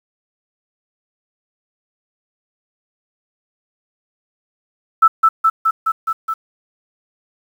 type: tone with echo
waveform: sine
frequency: 1318.5 Hz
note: E6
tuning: in tune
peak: -5 dBFS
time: 5.02-5.08 s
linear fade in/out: 10 ms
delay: 210 ms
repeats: 6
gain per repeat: -2 dB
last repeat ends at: 6.34 s
effects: 7-bit